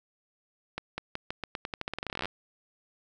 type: accelerating click train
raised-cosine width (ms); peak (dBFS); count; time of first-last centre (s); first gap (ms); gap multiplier
0.3; -17; 24; 0.78-2.256; 200; 0.87
effects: none